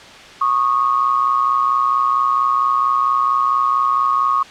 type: tone pair together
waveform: sine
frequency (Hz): 1104.6 / 1229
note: C#6 / D#6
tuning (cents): -6 / -22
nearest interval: major second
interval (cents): 184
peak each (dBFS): -15 / -18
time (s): 0.41-4.43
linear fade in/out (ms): 5
effects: white hiss -38 dBFS RMS until 4.5 s + low-pass 4000 Hz 12 dB/octave